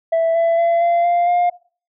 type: tone with pitch steps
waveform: sine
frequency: 659.3 / 668.5 / 677.8 / 687.3 / 696.9 / 706.6 Hz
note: E5 / E5 / E5 / F5 / F5 / F5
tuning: 0 / +24 / +48 / -28 / -4 / +20 cents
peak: -10 dBFS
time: 0.12-1.5 s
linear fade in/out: 10 ms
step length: 230 ms
effects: noise-tail reverb RT60 0.4 s tail -21 dB re dry + tanh soft clip ceiling -12 dBFS